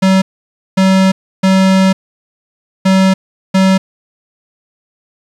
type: tone bursts at uneven times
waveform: square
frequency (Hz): 190.2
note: F#3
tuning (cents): +48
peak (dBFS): -7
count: 5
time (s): 0.02-0.22 / 0.77-1.12 / 1.43-1.93 / 2.85-3.14 / 3.54-3.78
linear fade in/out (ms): 10
effects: low-pass 7000 Hz 12 dB/octave + 7-bit